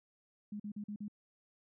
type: tone bursts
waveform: sine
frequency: 207.7 Hz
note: G#3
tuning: in tune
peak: -39 dBFS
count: 5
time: 0.52-1.082 s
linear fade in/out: 5 ms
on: 78 ms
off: 43 ms
effects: none